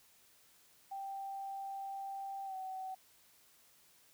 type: tone with pitch glide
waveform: sine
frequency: 784 to 757.3 Hz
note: G5 to F#5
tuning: 0 to +40 cents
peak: -40 dBFS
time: 0.91-2.95 s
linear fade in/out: 10 ms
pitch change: -60 cents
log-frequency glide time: 2.45-2.55 s
effects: white hiss -66 dBFS RMS until 4.13 s